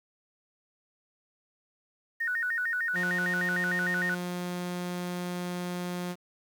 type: tone with vibrato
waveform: sine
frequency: 1652 Hz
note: G#6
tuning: 10 cents flat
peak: -27 dBFS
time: 2.2-4.15 s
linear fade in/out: 10 ms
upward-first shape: square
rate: 6.6 Hz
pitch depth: 190 cents each way
type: tone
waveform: sawtooth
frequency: 177.9 Hz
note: F3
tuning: 32 cents sharp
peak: -28 dBFS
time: 2.93-6.16 s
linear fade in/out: 50 ms
effects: 9-bit